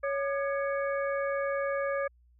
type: harmonic tone with a mistuned harmonic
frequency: 557 Hz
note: C#5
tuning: 8 cents sharp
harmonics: 1 / 2 / 3 / 4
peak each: -29 / -36 / -37 / -43 dBFS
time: 0.03-2.08 s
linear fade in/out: 10 ms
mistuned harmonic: 2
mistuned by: +140 cents
effects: added 60 Hz sine -59 dBFS peak until 2.39 s